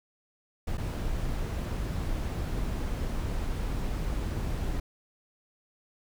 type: noise with dropouts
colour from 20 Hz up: brown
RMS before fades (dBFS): -31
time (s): 0.67-4.8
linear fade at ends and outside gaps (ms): 5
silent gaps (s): 0.773-0.779
effects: none